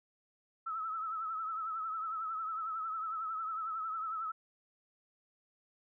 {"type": "tone with vibrato", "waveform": "sine", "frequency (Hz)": 1302, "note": "E6", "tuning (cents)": -22, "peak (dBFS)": -35, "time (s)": [0.66, 4.32], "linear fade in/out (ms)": 10, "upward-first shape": "triangle", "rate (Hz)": 11, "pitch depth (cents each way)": 67, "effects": []}